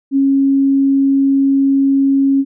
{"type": "tone", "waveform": "sine", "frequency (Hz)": 273.7, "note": "C#4", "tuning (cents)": -22, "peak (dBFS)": -9, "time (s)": [0.11, 2.45], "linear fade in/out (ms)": 50, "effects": []}